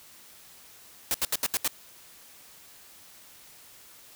white noise bursts, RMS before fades -26 dBFS, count 6, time 1.11-1.677 s, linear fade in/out 0 ms, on 32 ms, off 75 ms, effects white hiss -52 dBFS RMS until 4.15 s

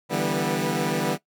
15% pulse chord, E minor seventh, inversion third, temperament equal with one note detuned, 146.83 / 164.81 / 196 / 243.7 Hz, D3 / E3 / G3 / B3, 0 / 0 / 0 / -23 cents, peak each -22 dBFS, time 0.09-1.18 s, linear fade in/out 50 ms, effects noise-tail reverb RT60 0.1 s tail -17 dB re dry

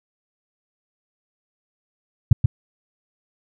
sine tone with echo, 114.8 Hz, A#2, 26 cents flat, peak -5 dBFS, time 2.31-2.33 s, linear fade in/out 5 ms, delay 130 ms, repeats 1, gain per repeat -4 dB, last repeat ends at 2.46 s, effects none

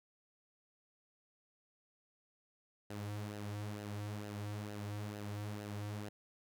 sawtooth tone with flanger, 103.83 Hz, G#2, in tune, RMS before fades -43 dBFS, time 2.9-6.09 s, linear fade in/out 5 ms, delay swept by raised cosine 0.86 to 4.86 ms, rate 2.2 Hz, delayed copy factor -0.55, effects none

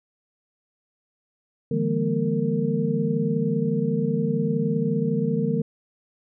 sine tone cluster, 150.1 / 169.4 / 204.4 / 235.2 / 458.2 Hz, D3 / E3 / G#3 / A#3 / A#4, +38 / +48 / -27 / +16 / -30 cents, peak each -27 dBFS, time 1.71-5.62 s, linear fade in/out 5 ms, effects none

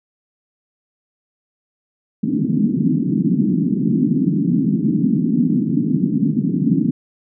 white band-pass noise, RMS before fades -17 dBFS, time 2.23-6.91 s, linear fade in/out 10 ms, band 150 to 290 Hz, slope 48 dB/octave, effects none

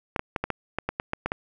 clicks, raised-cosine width 0.5 ms, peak -11 dBFS, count 11, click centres 0.162 / 0.194 / 0.362 / 0.44 / 0.503 / 0.786 / 0.89 / 0.999 / 1.134 / 1.26 / 1.319 s, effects none

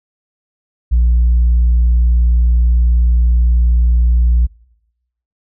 sine tone, 59.3 Hz, A#1, 30 cents sharp, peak -6 dBFS, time 0.91-4.47 s, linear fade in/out 20 ms, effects noise-tail reverb RT60 0.9 s tail -25 dB re dry + tanh soft clip ceiling -6 dBFS

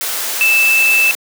sine tone in noise, 2637 Hz, E7, in tune, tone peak -9 dBFS, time 0.41-1.11 s, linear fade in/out 0 ms, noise white, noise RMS -20 dBFS, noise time 0.01-1.15 s, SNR +8 dB, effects high-pass 400 Hz 12 dB/octave

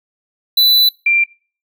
square / sine tone pair in turn, 3984 / 2369 Hz, B7 / D7, +14 / +14 cents, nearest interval major sixth, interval 900 cents, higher first, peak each -9 dBFS, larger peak neither, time 0.57-0.89 / 1.06-1.24 s, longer first, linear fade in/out 5 ms, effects noise-tail reverb RT60 0.4 s tail -25 dB re dry

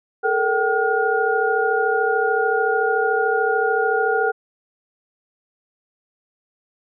sine tone cluster, 428.7 / 462.3 / 769 / 1429 Hz, A4 / A#4 / G5 / F6, -45 / -14 / -33 / +39 cents, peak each -22 dBFS, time 0.23-4.32 s, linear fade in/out 20 ms, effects none

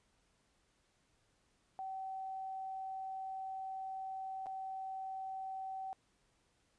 sine tone with dropouts, 765 Hz, G5, 42 cents flat, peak -40 dBFS, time 1.79-5.93 s, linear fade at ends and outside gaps 0 ms, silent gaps 4.46-4.467 s, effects pink hiss -75 dBFS RMS until 6.78 s + resampled to 22050 Hz

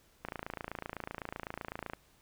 click train, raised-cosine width 0.5 ms, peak -23 dBFS, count 48, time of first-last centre 0.25-1.935 s, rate 27.9 Hz, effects pink hiss -66 dBFS RMS until 2.21 s

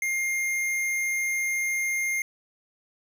sine tone with hard clipping, 2119 Hz, C7, 21 cents sharp, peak -26 dBFS, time 0.02-2.22 s, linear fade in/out 2 ms, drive 14 dB, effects none

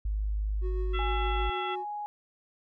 sine tone, 51.8 Hz, G#1, 4 cents flat, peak -27 dBFS, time 0.05-1.5 s, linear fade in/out 5 ms
triangle tone with tremolo, 367.8 Hz, F#4, 10 cents flat, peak -32 dBFS, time 0.61-1.85 s, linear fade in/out 50 ms, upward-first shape triangle, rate 6.5 Hz, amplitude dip 35%
harmonic tone, 671 Hz, E5, 31 cents sharp, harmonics 2 / 3 / 4 / 5, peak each -35 / -41 / -41 / -41 dBFS, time 0.93-1.76 s, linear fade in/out 20 ms
sine tone with pitch glide, 827 to 831.8 Hz, G#5 to G#5, -8 to +2 cents, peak -33 dBFS, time 0.99-2.06 s, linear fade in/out 0 ms, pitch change +10 cents, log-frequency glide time 1.51-1.83 s
effects none

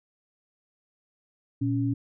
sine tone pair together, 117.26 / 278.9 Hz, A#2 / C#4, +11 / +11 cents, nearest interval octave + minor third, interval 1500 cents, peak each -26 dBFS, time 1.61-1.94 s, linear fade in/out 10 ms, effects none

